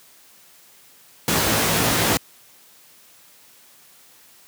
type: noise with comb filter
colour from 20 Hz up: pink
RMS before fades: -19 dBFS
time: 1.28-2.17 s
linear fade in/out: 0 ms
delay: 18 ms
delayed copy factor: +0.6
effects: white hiss -51 dBFS RMS until 4.47 s + high-pass 100 Hz 12 dB/octave